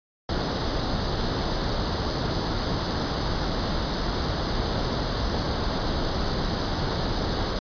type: noise with comb filter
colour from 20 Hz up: pink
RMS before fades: -26 dBFS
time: 0.29-7.59 s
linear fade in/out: 2 ms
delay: 0.2 ms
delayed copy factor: +0.75
effects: resampled to 11025 Hz